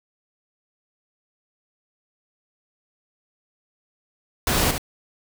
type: noise with echo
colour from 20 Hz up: pink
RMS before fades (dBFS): -21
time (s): 4.47-4.71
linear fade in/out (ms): 2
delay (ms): 71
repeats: 1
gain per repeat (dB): -6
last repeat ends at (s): 4.781
effects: none